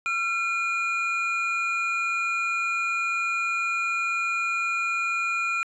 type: tone pair together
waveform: triangle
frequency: 1362.1 / 2427 Hz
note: F6 / D#7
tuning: -44 / -44 cents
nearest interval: minor seventh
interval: 1000 cents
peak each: -26 / -24 dBFS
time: 0.06-5.63 s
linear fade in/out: 0 ms
effects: resampled to 24000 Hz

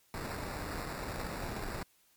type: noise with sample-and-hold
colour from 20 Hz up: pink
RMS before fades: -39 dBFS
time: 0.14-1.83 s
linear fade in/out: 2 ms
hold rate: 3150 Hz
effects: white hiss -68 dBFS RMS until 2.16 s + MP3 96 kbps

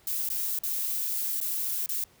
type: noise with dropouts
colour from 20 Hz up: violet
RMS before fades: -30 dBFS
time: 0.07-2.04 s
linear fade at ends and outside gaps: 2 ms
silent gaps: 0.29-0.3 / 0.589-0.635 / 1.403-1.412 / 1.861-1.89 s
effects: pink hiss -60 dBFS RMS until 2.2 s

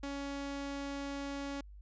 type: tone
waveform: sawtooth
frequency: 280 Hz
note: C#4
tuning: 18 cents sharp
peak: -34 dBFS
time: 0.03-1.61 s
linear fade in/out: 5 ms
effects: added 50 Hz sine -49 dBFS peak until 1.81 s + resampled to 16000 Hz

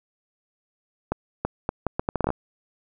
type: accelerating click train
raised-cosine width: 1 ms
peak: -9 dBFS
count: 12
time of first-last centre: 1.12-2.304 s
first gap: 330 ms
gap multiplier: 0.73
effects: none

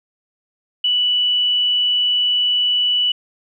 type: tone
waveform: sine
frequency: 2960 Hz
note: F#7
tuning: in tune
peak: -14 dBFS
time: 0.84-3.12 s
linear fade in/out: 5 ms
effects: none

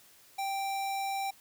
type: tone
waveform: square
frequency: 784 Hz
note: G5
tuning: in tune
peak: -32 dBFS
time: 0.38-1.31 s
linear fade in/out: 10 ms
effects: white hiss -59 dBFS RMS until 1.4 s

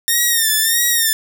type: tone with vibrato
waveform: 5% pulse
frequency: 1825 Hz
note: A#6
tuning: 37 cents flat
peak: -3 dBFS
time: 0.08-1.13 s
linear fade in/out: 0 ms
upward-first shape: sine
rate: 1.6 Hz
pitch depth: 81 cents each way
effects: none

